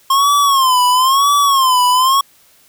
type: tone with vibrato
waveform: square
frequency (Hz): 1066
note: C6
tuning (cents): +32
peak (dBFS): -10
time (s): 0.1-2.21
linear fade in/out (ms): 5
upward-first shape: sine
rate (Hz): 1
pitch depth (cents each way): 130
effects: white hiss -50 dBFS RMS until 2.68 s